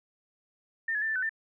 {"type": "tone with pitch steps", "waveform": "sine", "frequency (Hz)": [1808, 1697, 1781, 1764, 1513, 1787], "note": ["A6", "G#6", "A6", "A6", "F#6", "A6"], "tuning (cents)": [47, 37, 21, 4, 38, 26], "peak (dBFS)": -27, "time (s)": [0.88, 1.294], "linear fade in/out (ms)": 5, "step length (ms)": 69, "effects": []}